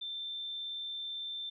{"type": "tone", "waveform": "sine", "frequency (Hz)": 3561, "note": "A7", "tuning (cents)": 20, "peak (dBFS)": -37, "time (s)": [0.01, 1.5], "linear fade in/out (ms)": 10, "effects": []}